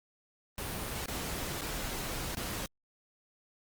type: noise with dropouts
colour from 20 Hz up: pink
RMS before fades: -37 dBFS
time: 0.58-2.66 s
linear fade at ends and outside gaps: 1 ms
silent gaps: 1.059-1.082 / 1.611-1.617 / 2.35-2.37 s
effects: Opus 32 kbps